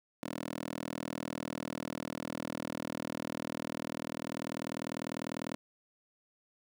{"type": "tone with high-pass filter", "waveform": "10% pulse", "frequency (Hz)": 40.1, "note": "E1", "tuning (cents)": -47, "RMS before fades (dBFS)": -40, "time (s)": [0.23, 5.55], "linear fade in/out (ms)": 0, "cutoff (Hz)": 280, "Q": 1.5, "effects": []}